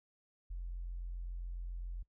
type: tone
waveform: sine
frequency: 43.65 Hz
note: F1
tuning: in tune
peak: -38 dBFS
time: 0.5-2.03 s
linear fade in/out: 10 ms
effects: noise-tail reverb RT60 0.1 s tail -25 dB re dry + tanh soft clip ceiling -34 dBFS